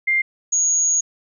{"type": "tone pair in turn", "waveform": "sine", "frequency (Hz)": [2100, 6667], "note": ["C7", "G#8"], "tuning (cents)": [6, 6], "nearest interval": "octave + minor sixth", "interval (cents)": 2000, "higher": "second", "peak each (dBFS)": -15, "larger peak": "neither", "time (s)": [[0.07, 0.22], [0.52, 1.01]], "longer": "second", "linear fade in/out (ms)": 10, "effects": []}